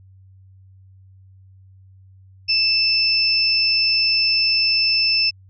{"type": "tone pair together", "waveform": "sine", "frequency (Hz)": [2637, 5279], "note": ["E7", "E8"], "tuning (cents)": [0, 2], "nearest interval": "octave", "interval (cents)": 1202, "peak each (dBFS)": [-21, -16], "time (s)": [2.48, 5.31], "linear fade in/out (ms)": 20, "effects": ["added 95 Hz sine -45 dBFS peak until 5.49 s"]}